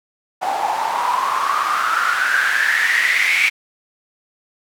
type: noise with band-pass filter sweep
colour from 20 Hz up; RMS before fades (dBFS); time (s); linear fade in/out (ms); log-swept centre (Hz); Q
white; -18; 0.41-3.5; 20; 770 to 2300; 9.4
effects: none